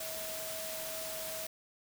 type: tone in noise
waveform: sine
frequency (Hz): 641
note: E5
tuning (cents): -49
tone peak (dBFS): -43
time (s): 0-1.47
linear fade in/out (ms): 5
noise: white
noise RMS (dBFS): -41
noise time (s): 0-1.47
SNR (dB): -5
effects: none